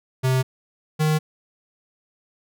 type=tone pair in turn; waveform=square; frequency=130 / 154.6 Hz; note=C3 / D#3; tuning=-11 / -11 cents; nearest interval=minor third; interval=300 cents; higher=second; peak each=-18 dBFS; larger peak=neither; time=0.23-0.43 / 0.99-1.19 s; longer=neither; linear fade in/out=20 ms; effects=none